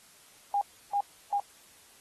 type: tone bursts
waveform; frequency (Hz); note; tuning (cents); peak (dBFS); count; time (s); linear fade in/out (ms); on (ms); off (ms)
sine; 810; G#5; -43; -24; 3; 0.54-1.399; 2; 73; 320
effects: white hiss -57 dBFS RMS until 2 s + AAC 32 kbps